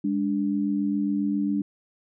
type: tone pair together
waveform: sine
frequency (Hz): 203.9 / 291.3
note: G#3 / D4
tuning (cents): -32 / -14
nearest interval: tritone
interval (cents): 618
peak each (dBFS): -25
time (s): 0.04-1.62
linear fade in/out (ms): 5
effects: none